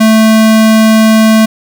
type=tone; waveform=square; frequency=220 Hz; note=A3; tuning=in tune; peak=-4 dBFS; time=0-1.46 s; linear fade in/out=10 ms; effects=none